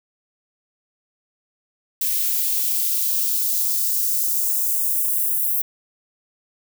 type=noise with high-pass filter sweep; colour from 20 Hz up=violet; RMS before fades=-21 dBFS; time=2.01-5.62 s; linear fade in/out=5 ms; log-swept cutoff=1900 to 12000 Hz; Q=1.1; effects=none